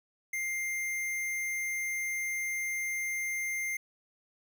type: tone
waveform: square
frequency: 2100 Hz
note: C7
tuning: 6 cents sharp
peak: -32 dBFS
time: 0.33-3.77 s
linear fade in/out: 5 ms
effects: 12-bit